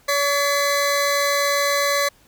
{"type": "tone pair together", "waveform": "20% pulse", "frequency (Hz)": [568.3, 2023], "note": ["C#5", "B6"], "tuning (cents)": [43, 41], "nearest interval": "octave + minor seventh", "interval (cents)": 2198, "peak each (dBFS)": [-14, -18], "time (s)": [0.08, 2.09], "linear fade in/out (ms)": 10, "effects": ["pink hiss -55 dBFS RMS until 2.27 s"]}